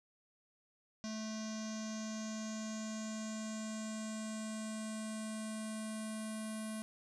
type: tone with low-pass filter sweep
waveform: square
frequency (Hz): 217.8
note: A3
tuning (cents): -17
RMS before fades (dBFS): -42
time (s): 1.04-6.82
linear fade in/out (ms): 0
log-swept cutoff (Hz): 5800 to 10000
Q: 5.4
effects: none